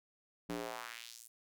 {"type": "tone with high-pass filter sweep", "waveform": "square", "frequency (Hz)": 58.27, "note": "A#1", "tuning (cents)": 0, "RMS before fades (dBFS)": -45, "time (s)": [0.49, 1.28], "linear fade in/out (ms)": 10, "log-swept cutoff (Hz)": [220, 10000], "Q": 1.6, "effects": []}